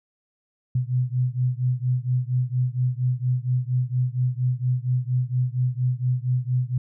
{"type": "beating tone pair", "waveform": "sine", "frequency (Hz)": [124.1, 128.4], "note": ["B2", "C3"], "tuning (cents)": [9, -32], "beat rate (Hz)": 4.3, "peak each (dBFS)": [-23, -24], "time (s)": [0.75, 6.78], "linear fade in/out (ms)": 5, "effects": []}